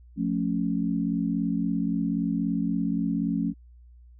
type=chord; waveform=sine; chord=F augmented; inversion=none; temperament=equal with one note detuned; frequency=176.24 / 220 / 277.2 Hz; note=F3 / A3 / C#4; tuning=+16 / 0 / 0 cents; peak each=-28 dBFS; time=0.16-3.54 s; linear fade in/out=50 ms; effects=added 60 Hz sine -48 dBFS peak until 4.19 s